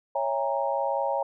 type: chord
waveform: sine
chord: A# half-diminished seventh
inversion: first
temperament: equal with one note detuned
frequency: 554.4 / 659.3 / 810.2 / 932.3 Hz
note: C#5 / E5 / G#5 / A#5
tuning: 0 / 0 / -43 / 0 cents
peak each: -28 / -32 / -30 / -30 dBFS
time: 0.15-1.23 s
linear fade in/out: 5 ms
effects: none